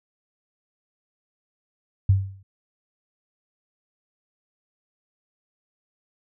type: tone with exponential decay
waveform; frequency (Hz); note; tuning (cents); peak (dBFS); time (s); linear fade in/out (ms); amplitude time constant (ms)
sine; 96.8; G2; -21; -11; 2.09-2.43; 5; 73
effects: none